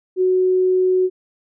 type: tone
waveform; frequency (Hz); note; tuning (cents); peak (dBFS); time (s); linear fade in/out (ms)
sine; 370; F#4; 0; -13; 0.16-1.1; 50
effects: none